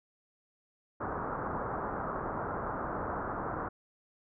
white low-pass noise, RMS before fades -36 dBFS, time 1-3.69 s, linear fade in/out 10 ms, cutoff 1400 Hz, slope 48 dB/octave, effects none

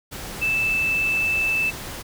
sine tone in noise, 2637 Hz, E7, in tune, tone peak -19 dBFS, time 0.41-1.71 s, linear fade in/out 20 ms, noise pink, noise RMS -34 dBFS, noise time 0.11-2.03 s, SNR +12 dB, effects none

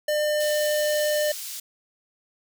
square tone, 601 Hz, D5, 40 cents sharp, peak -22 dBFS, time 0.08-1.32 s, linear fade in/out 5 ms
pink high-pass noise, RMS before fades -35 dBFS, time 0.4-1.6 s, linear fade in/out 5 ms, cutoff 4700 Hz, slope 12 dB/octave
effects none

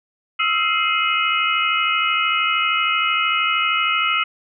sine tone cluster, 1279 / 1352 / 2104 / 2531 / 2926 Hz, D#6 / E6 / C7 / D#7 / F#7, +47 / +43 / +9 / +29 / -20 cents, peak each -23 dBFS, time 0.39-4.24 s, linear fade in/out 10 ms, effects none

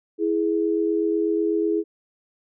sine tone pair together, 329.6 / 417.7 Hz, E4 / G#4, 0 / +10 cents, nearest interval major third, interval 410 cents, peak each -22 dBFS, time 0.18-1.84 s, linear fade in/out 50 ms, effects none

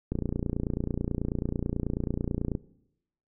click train, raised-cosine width 3 ms, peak -16 dBFS, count 72, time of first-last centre 0.12-2.552 s, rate 29.2 Hz, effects noise-tail reverb RT60 0.8 s tail -19 dB re dry

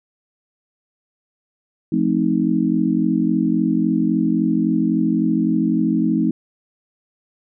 sine chord, F dominant seventh, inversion none, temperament just, 174.61 / 218.3 / 261.9 / 314.3 Hz, F3 / A3 / C4 / Eb4, 0 / -13 / +2 / +18 cents, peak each -22 / -20 / -21 / -20 dBFS, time 1.92-6.31 s, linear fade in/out 5 ms, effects none

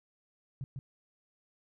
sine tone with echo, 133.1 Hz, C3, 30 cents sharp, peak -35 dBFS, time 0.61-0.64 s, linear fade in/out 0 ms, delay 150 ms, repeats 1, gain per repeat -2 dB, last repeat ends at 0.79 s, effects none

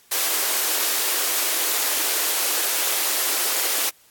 white high-pass noise, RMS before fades -22 dBFS, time 0.11-3.9 s, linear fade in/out 10 ms, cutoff 300 Hz, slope 48 dB/octave, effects white hiss -55 dBFS RMS until 4.1 s + AAC 64 kbps

